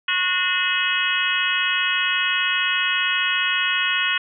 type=harmonic tone with a mistuned harmonic; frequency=365.1 Hz; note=F#4; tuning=23 cents flat; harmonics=3 / 4 / 5 / 6 / 7 / 8 / 9; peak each=-29 / -25 / -26 / -30 / -24 / -25 / -29 dBFS; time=0.08-4.18 s; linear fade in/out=5 ms; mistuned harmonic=6; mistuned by=-100 cents; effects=none